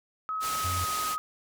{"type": "tone with pitch glide", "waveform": "sine", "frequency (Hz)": [1278, 1258.2], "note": ["D#6", "D#6"], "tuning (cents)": [46, 19], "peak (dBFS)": -29, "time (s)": [0.29, 1.18], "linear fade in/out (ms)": 0, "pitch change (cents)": -27, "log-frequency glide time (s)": [0.51, 0.88]}
{"type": "low-pass noise", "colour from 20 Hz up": "white", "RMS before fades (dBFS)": -35, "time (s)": [0.4, 1.17], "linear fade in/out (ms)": 50, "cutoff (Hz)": 11000, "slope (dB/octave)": 12}
{"type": "tone", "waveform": "triangle", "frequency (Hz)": 89.5, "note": "F2", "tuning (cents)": 43, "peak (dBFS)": -29, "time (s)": [0.64, 0.85], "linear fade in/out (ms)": 10}
{"effects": []}